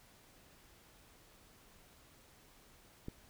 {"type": "click", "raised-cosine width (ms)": 3, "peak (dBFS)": -29, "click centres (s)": 3.084, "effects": ["pink hiss -63 dBFS RMS until 3.29 s"]}